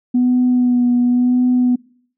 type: tone with vibrato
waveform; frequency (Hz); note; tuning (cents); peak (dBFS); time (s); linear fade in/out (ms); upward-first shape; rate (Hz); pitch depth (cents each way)
sine; 246.9; B3; 0; -10; 0.14-1.76; 10; sine; 0.94; 21
effects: noise-tail reverb RT60 0.6 s tail -25 dB re dry + tanh soft clip ceiling -7 dBFS